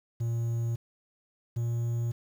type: tone pair in turn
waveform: triangle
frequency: 116.54 / 117.69 Hz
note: A#2 / A#2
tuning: 0 / +17 cents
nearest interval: unison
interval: 17 cents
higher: second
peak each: -25 dBFS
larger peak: neither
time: 0.2-0.76 / 1.56-2.12 s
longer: neither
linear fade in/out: 10 ms
effects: 9-bit